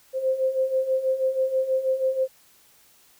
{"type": "beating tone pair", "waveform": "sine", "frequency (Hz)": [520, 526.2], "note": ["C5", "C5"], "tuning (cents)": [-11, 10], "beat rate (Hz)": 6.2, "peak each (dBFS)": [-27, -22], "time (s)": [0.13, 2.28], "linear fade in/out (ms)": 50, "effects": ["white hiss -57 dBFS RMS until 3.19 s"]}